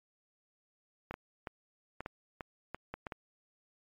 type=clicks; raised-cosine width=0.5 ms; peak=-24 dBFS; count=10; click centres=1.11 / 1.141 / 1.472 / 2.006 / 2.061 / 2.408 / 2.746 / 2.94 / 3.068 / 3.122 s; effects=MP3 64 kbps